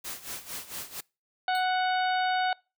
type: noise with tremolo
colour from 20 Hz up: white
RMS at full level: -36 dBFS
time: 0.04-1.01 s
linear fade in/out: 10 ms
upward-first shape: sine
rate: 4.4 Hz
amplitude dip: 80%
type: harmonic tone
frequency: 740 Hz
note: F#5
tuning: in tune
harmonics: 1 / 2 / 3 / 4 / 5 / 6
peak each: -25 / -31 / -39 / -39 / -39 / -43 dBFS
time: 1.48-2.53 s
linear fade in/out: 2 ms
type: tone with exponential decay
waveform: sawtooth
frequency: 4237 Hz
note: C8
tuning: 21 cents sharp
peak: -33 dBFS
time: 1.55-1.68 s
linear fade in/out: 0 ms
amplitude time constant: 28 ms
effects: noise-tail reverb RT60 0.3 s tail -26 dB re dry